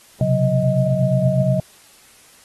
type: tone cluster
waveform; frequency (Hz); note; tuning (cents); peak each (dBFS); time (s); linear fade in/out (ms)
sine; 126.1 / 134.6 / 183.2 / 628; B2 / C3 / F#3 / D#5; +36 / +49 / -17 / +16; -21 / -18 / -21 / -20; 0.21-1.6; 2
effects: white hiss -49 dBFS RMS until 2.44 s + AAC 32 kbps